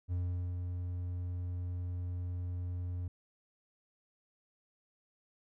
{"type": "tone with ADSR envelope", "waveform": "triangle", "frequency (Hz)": 89, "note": "F2", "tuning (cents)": 33, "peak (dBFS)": -29, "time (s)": [0.08, 3.08], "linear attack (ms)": 41, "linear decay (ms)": 420, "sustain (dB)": -4, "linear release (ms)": 4, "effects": []}